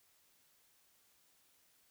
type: silence
effects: white hiss -71 dBFS RMS until 1.9 s